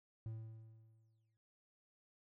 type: tone with exponential decay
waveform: triangle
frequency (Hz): 111.4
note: A2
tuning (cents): +22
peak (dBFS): -39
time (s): 0.26-1.37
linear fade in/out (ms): 0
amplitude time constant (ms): 240
effects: none